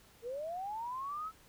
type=linear sweep; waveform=sine; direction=up; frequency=448.9 to 1318.5 Hz; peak=-37 dBFS; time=0.22-1.32 s; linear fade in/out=50 ms; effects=pink hiss -62 dBFS RMS until 1.48 s